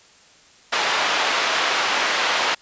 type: band-pass noise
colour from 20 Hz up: pink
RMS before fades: -21 dBFS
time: 0.72-2.55 s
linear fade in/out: 10 ms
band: 780 to 4100 Hz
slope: 12 dB/octave
effects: white hiss -51 dBFS RMS until 2.61 s + resampled to 16000 Hz